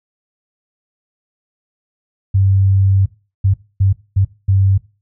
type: tone bursts at uneven times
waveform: sine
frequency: 97 Hz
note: G2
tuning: 18 cents flat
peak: -9 dBFS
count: 5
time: 2.34-3.06 / 3.44-3.54 / 3.8-3.93 / 4.16-4.25 / 4.48-4.78 s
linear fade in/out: 10 ms
effects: noise-tail reverb RT60 0.3 s tail -18 dB re dry